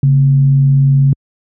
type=tone with frequency modulation; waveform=sine; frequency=138.59 Hz; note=C#3; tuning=in tune; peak=-6 dBFS; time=0.03-1.13 s; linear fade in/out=2 ms; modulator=96.5 Hz; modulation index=0.23; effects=high-pass 60 Hz 12 dB/octave

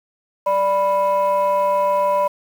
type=tone pair together; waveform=sine; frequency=587.3 / 987.8 Hz; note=D5 / B5; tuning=0 / 0 cents; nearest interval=major sixth; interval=900 cents; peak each=-16 dBFS; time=0.46-2.28 s; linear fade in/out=10 ms; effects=tanh soft clip ceiling -11 dBFS + 7-bit

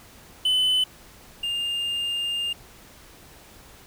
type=tone pair in turn; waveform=triangle; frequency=3020 / 2810 Hz; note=F#7 / F7; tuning=+35 / +10 cents; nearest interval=minor second; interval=125 cents; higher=first; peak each=-17 / -23 dBFS; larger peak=first; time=0.45-0.84 / 1.43-2.53 s; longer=second; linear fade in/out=5 ms; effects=pink hiss -49 dBFS RMS until 3.86 s

